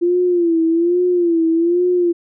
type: tone with vibrato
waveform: sine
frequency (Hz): 342.6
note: F4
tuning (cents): -33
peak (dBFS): -12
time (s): 0.01-2.13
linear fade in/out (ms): 20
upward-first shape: sine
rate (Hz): 1.2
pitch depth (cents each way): 87
effects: none